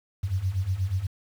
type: beating tone pair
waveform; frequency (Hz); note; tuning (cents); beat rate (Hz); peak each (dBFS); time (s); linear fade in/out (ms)
sine; 89.4 / 97.7; F2 / G2; +41 / -5; 8.3; -29 / -26; 0.23-1.07; 10
effects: 8-bit